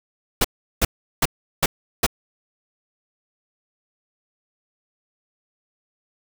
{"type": "noise bursts", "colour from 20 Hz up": "pink", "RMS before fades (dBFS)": -17, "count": 5, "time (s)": [0.41, 2.065], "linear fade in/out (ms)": 5, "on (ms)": 35, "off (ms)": 370, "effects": []}